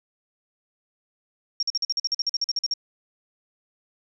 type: tone bursts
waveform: sine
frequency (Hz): 5550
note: F8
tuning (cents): -12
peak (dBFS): -21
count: 16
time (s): 1.6-2.738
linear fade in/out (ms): 2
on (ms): 28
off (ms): 46
effects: none